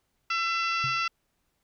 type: harmonic tone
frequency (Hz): 672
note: E5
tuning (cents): +33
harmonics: 2 / 3 / 4 / 5 / 6 / 7 / 8 / 9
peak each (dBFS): -28 / -36 / -30 / -41 / -44 / -38 / -42 / -48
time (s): 0.3-1.08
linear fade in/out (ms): 5
type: tone with exponential decay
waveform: sine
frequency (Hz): 132.9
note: C3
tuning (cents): +27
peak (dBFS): -30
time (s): 0.84-1.07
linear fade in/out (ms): 0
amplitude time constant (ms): 48
effects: pink hiss -75 dBFS RMS until 1.63 s